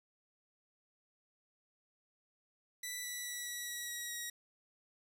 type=tone with pitch steps; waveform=10% pulse; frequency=1975.5 / 1963 / 1950.6 / 1938.2 / 1925.9 / 1913.7 / 1901.6 Hz; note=B6 / B6 / B6 / B6 / B6 / A#6 / A#6; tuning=0 / -11 / -22 / -33 / -44 / +45 / +34 cents; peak=-31 dBFS; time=2.83-4.3 s; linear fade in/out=5 ms; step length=210 ms; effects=11-bit

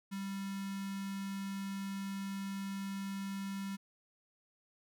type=tone with notch filter; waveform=square; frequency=196 Hz; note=G3; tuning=in tune; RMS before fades=-40 dBFS; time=0.11-3.77 s; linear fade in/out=20 ms; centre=580 Hz; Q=1.5; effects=none

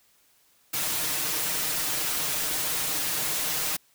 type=noise with comb filter; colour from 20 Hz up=white; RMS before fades=-28 dBFS; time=0.73-3.77 s; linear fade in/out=10 ms; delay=6.5 ms; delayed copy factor=+0.9; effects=white hiss -63 dBFS RMS until 3.94 s

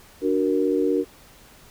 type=chord; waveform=sine; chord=D augmented; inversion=none; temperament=equal; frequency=293.7 / 370 / 466.2 Hz; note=D4 / F#4 / A#4; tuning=0 / 0 / 0 cents; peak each=-23 dBFS; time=0.21-1.05 s; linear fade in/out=50 ms; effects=pink hiss -50 dBFS RMS until 1.7 s

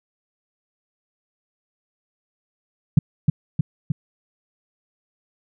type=tone with echo; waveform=sine; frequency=149.3 Hz; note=D3; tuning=29 cents sharp; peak=-7 dBFS; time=2.97-2.99 s; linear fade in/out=5 ms; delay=310 ms; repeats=3; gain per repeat=-3 dB; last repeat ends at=3.92 s; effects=none

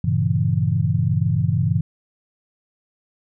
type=chord; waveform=sine; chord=G diminished seventh; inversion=none; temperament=equal; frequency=98 / 116.54 / 138.59 / 164.81 Hz; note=G2 / Bb2 / Db3 / Fb3; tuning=0 / 0 / 0 / 0 cents; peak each=-22 dBFS; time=0.04-1.81 s; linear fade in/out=5 ms; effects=none

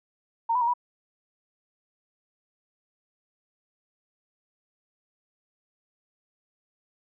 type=tone with pitch steps; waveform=sine; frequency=919 / 993 / 936 / 976 Hz; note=A#5 / B5 / A#5 / B5; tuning=-25 / +9 / +7 / -21 cents; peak=-21 dBFS; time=0.49-0.738 s; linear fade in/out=10 ms; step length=62 ms; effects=none

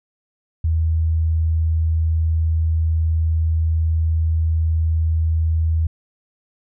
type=tone; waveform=sine; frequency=80.6 Hz; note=E2; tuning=38 cents flat; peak=-15 dBFS; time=0.64-5.87 s; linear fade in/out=5 ms; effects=none

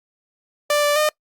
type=tone with pitch steps; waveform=sawtooth; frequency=589 / 585 / 608 Hz; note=D5 / D5 / D#5; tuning=+5 / -7 / -40 cents; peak=-12 dBFS; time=0.7-1.09 s; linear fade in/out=2 ms; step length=130 ms; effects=noise-tail reverb RT60 0.1 s tail -24 dB re dry + Opus 48 kbps

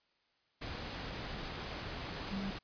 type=tone in noise; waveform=sine; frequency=196 Hz; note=G3; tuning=in tune; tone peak=-36 dBFS; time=2.31-2.51 s; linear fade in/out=10 ms; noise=pink; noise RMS=-42 dBFS; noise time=0.61-2.59 s; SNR=+3 dB; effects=white hiss -75 dBFS RMS until 2.63 s + resampled to 11025 Hz

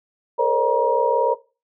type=tone cluster; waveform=sine; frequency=431.7 / 469.9 / 536 / 599 / 950 Hz; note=A4 / A#4 / C5 / D5 / A#5; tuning=-33 / +14 / +42 / +34 / +33 cents; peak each=-27 / -21 / -21 / -26 / -19 dBFS; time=0.38-1.35 s; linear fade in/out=20 ms; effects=noise-tail reverb RT60 0.3 s tail -19 dB re dry

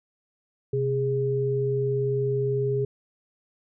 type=tone pair together; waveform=sine; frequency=129.55 / 411.3 Hz; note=C3 / G#4; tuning=-17 / -17 cents; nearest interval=octave + minor sixth; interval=2000 cents; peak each=-26 / -24 dBFS; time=0.73-2.85 s; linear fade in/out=5 ms; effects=none

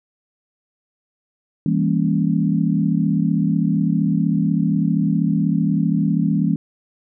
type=chord; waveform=sine; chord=E diminished seventh; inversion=none; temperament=equal with one note detuned; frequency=164.81 / 200.5 / 233.1 / 277.2 Hz; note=E3 / G3 / Bb3 / Db4; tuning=0 / +39 / 0 / 0 cents; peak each=-19 / -20 / -23 / -23 dBFS; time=1.66-6.56 s; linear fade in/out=2 ms; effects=none

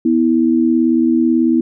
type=tone pair together; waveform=sine; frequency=246.9 / 325.1 Hz; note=B3 / E4; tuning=0 / -24 cents; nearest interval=perfect fourth; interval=476 cents; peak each=-13 dBFS; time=0.05-1.61 s; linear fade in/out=5 ms; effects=none

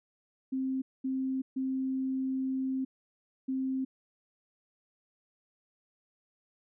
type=tone bursts at uneven times; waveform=sine; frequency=263.4 Hz; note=C4; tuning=12 cents sharp; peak=-29 dBFS; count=4; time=0.52-0.82 / 1.04-1.42 / 1.56-2.85 / 3.48-3.85 s; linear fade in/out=10 ms; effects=none

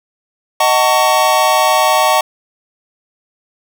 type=chord; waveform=square; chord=D# half-diminished seventh; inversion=none; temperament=just; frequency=622.3 / 746.7 / 896 / 1120.1 Hz; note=D#5 / F#5 / A5 / C#6; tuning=0 / +16 / +31 / +18 cents; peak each=-16 dBFS; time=0.6-2.21 s; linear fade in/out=5 ms; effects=none

